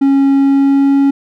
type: tone with pitch glide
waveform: triangle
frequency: 274.8 to 277.2 Hz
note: C#4 to C#4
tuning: -15 to 0 cents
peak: -5 dBFS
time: 0.01-1.11 s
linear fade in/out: 10 ms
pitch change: +15 cents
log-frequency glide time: 0.35-0.97 s
effects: none